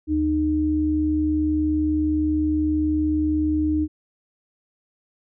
sine tone pair together, 76.6 / 306.4 Hz, D#2 / D#4, -27 / -27 cents, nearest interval 2 octaves, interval 2400 cents, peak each -26 / -19 dBFS, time 0.07-3.88 s, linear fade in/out 50 ms, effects none

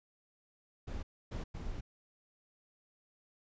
brown noise bursts at uneven times, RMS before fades -40 dBFS, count 3, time 0.87-1.03 / 1.31-1.44 / 1.54-1.81 s, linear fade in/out 10 ms, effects resampled to 16000 Hz

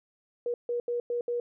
sine tone bursts at uneven times, 479.9 Hz, B4, 50 cents flat, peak -27 dBFS, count 5, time 0.46-0.54 / 0.69-0.8 / 0.88-1 / 1.1-1.21 / 1.28-1.4 s, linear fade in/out 2 ms, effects none

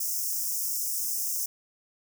white high-pass noise, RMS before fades -30 dBFS, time 0-1.46 s, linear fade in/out 5 ms, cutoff 5200 Hz, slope 96 dB/octave, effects none

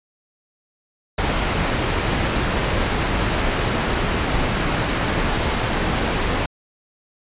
pink low-pass noise, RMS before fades -21 dBFS, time 1.18-6.46 s, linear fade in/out 5 ms, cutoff 3200 Hz, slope 12 dB/octave, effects resampled to 8000 Hz

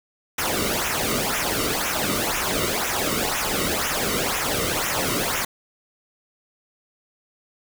pink noise with flanger, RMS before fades -24 dBFS, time 0.38-5.45 s, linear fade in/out 5 ms, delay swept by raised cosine 0.22 to 1.22 ms, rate 2 Hz, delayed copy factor -0.75, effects none

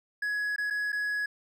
triangle tone with dropouts, 1678 Hz, G#6, 17 cents sharp, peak -26 dBFS, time 0.22-1.26 s, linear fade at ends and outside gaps 5 ms, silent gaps 0.562-0.581 / 0.702-0.706 / 0.921-0.927 s, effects none

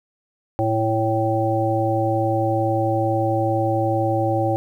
harmonic tone, 111.1 Hz, A2, 17 cents sharp, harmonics 1 / 3 / 5 / 7, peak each -23 / -23 / -23 / -23 dBFS, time 0.59-4.56 s, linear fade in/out 0 ms, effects 9-bit

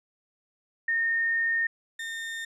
sine / 35% pulse tone pair in turn, 1833 / 1820.3 Hz, A#6 / A#6, -30 / -42 cents, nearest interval unison, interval 12 cents, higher first, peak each -23 / -31 dBFS, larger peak first, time 0.88-1.67 / 1.99-2.45 s, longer first, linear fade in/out 5 ms, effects low-pass 9000 Hz 12 dB/octave

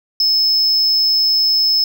triangle tone with amplitude modulation, 5210 Hz, E8, 21 cents flat, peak -9 dBFS, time 0.2-1.84 s, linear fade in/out 2 ms, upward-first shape sine, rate 170 Hz, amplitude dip 30%, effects none

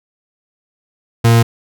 40% pulse tone, 115.9 Hz, A#2, 10 cents flat, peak -6 dBFS, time 1.24-1.43 s, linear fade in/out 10 ms, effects none

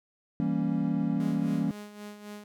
triangle chord, E diminished seventh, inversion none, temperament equal, 164.81 / 196 / 233.1 / 277.2 Hz, E3 / G3 / Bb3 / Db4, 0 / 0 / 0 / 0 cents, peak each -29 dBFS, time 0.4-1.71 s, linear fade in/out 0 ms
sawtooth tone with tremolo, 207.7 Hz, G#3, in tune, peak -35 dBFS, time 1.2-2.44 s, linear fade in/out 2 ms, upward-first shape sine, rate 3.8 Hz, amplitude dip 60%
effects none

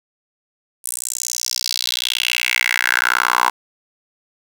10% pulse tone with high-pass filter sweep, 61 Hz, B1, 21 cents flat, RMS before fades -20 dBFS, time 0.84-3.5 s, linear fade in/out 10 ms, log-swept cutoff 9400 to 1000 Hz, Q 4.4, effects 7-bit

